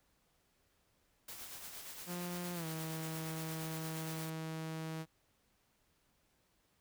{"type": "noise with tremolo", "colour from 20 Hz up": "white", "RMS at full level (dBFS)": -47, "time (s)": [1.28, 4.3], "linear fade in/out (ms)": 5, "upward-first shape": "sine", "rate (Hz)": 8.6, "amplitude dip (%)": 40}
{"type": "tone with pitch glide", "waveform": "sawtooth", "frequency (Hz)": [176.5, 159.99], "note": ["F3", "D#3"], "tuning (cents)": [19, 49], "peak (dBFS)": -36, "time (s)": [2.06, 5.06], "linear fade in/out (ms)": 50, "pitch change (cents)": -170, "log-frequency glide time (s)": [2.54, 2.66]}
{"effects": ["pink hiss -75 dBFS RMS until 6.8 s"]}